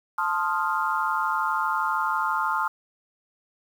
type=chord; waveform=sine; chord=F dominant seventh; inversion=first; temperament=equal; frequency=880 / 1046.5 / 1244.5 / 1396.9 Hz; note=A5 / C6 / Eb6 / F6; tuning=0 / 0 / 0 / 0 cents; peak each=-28 dBFS; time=0.18-2.68 s; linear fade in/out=5 ms; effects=8-bit